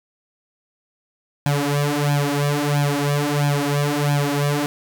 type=tone with flanger; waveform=sawtooth; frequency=144.6 Hz; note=D3; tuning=27 cents flat; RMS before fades=-20 dBFS; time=1.46-4.66 s; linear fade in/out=0 ms; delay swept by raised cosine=1.2 to 5.2 ms; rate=1.5 Hz; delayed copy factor=+1; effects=none